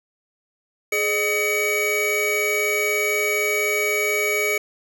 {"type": "tone cluster", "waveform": "square", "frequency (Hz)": [421.4, 602, 2261], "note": ["G#4", "D5", "C#7"], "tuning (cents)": [25, 43, 34], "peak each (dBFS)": [-25, -30, -22], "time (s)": [0.92, 4.58], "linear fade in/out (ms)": 5, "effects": []}